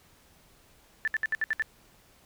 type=tone bursts; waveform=sine; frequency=1760 Hz; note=A6; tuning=in tune; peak=-24 dBFS; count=7; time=1.05-1.622 s; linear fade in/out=0 ms; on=26 ms; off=65 ms; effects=pink hiss -60 dBFS RMS until 2.25 s